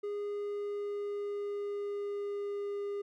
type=tone with pitch glide; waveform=triangle; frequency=410.6 to 405.2 Hz; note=G#4 to G#4; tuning=-20 to -43 cents; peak=-32 dBFS; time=0.03-3.02 s; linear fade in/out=10 ms; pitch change=-23 cents; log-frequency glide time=0.17-2.84 s; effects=none